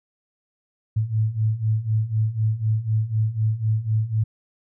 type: beating tone pair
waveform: sine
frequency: 107.2 / 111.2 Hz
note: A2 / A2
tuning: -45 / +19 cents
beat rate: 4 Hz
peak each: -24 / -21 dBFS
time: 0.96-4.24 s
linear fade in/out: 10 ms
effects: none